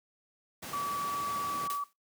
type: noise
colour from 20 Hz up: pink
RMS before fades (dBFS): -41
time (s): 0.62-1.68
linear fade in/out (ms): 10
type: tone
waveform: sine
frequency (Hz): 1145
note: D6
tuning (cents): -44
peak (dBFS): -31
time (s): 0.73-1.84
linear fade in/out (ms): 5
type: noise with exponential decay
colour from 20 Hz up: white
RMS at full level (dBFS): -37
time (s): 1.7-1.93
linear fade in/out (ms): 0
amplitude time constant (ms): 50
effects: noise-tail reverb RT60 0.2 s tail -25 dB re dry + high-pass 150 Hz 12 dB/octave